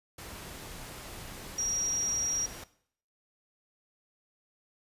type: tone in noise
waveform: sine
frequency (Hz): 5690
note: F8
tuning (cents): +31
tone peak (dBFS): -29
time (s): 1.58-2.46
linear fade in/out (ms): 5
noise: pink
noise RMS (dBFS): -44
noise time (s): 0.18-2.64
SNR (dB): +12
effects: noise-tail reverb RT60 0.6 s tail -17 dB re dry + resampled to 32000 Hz